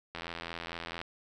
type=click train; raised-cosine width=0.3 ms; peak=-22 dBFS; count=74; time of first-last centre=0.15-1.015 s; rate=84.4 Hz; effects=none